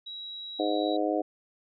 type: tone with pitch glide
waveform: sine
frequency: 3870 to 3892 Hz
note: B7 to B7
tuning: -36 to -26 cents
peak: -37 dBFS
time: 0.06-0.97 s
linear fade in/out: 10 ms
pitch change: +10 cents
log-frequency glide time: 0.65-0.72 s
type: harmonic tone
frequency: 103.83 Hz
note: G#2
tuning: in tune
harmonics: 3 / 4 / 5 / 6 / 7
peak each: -29 / -33 / -32 / -32 / -32 dBFS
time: 0.59-1.22 s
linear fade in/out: 10 ms
effects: none